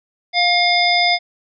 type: harmonic tone with a mistuned harmonic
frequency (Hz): 712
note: F5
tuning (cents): +33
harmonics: 1 / 3 / 5 / 7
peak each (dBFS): -17 / -17 / -20 / -19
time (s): 0.33-1.19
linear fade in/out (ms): 50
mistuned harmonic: 1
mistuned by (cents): -18
effects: none